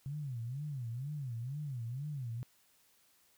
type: tone with vibrato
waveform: sine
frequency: 131.5 Hz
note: C3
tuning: 9 cents sharp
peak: -37 dBFS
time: 0.06-2.43 s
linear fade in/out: 0 ms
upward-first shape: sine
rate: 2.1 Hz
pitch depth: 240 cents each way
effects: white hiss -69 dBFS RMS until 3.37 s